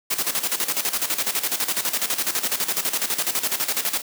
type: noise with tremolo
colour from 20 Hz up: white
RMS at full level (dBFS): -22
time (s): 0.1-4.02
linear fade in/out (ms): 10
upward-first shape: square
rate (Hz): 12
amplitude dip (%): 70
effects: high-pass 200 Hz 12 dB/octave